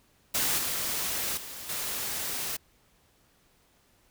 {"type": "noise with level steps", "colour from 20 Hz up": "white", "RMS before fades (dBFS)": [-27, -31, -41, -33], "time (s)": [0.34, 2.57], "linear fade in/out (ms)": 10, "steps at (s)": [0.58, 1.37, 1.69], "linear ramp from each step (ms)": 5, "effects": ["pink hiss -65 dBFS RMS until 4.1 s"]}